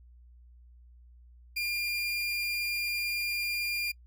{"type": "tone", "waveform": "30% pulse", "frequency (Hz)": 2403, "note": "D7", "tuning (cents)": 39, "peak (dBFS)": -27, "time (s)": [1.56, 3.92], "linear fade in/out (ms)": 10, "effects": ["noise-tail reverb RT60 0.1 s tail -26 dB re dry", "added 60 Hz sine -52 dBFS peak until 4.06 s"]}